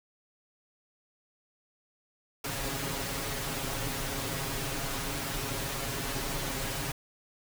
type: noise with comb filter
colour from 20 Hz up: pink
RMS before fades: -34 dBFS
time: 2.44-6.92 s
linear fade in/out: 5 ms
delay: 7.3 ms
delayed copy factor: +0.8
effects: none